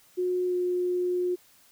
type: tone with pitch glide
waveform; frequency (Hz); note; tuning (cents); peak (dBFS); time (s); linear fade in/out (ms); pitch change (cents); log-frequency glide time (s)
sine; 362.4 to 358.9; F#4 to F4; -36 to +47; -24; 0.17-1.36; 20; -17; 0.47-0.55
effects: white hiss -59 dBFS RMS until 1.71 s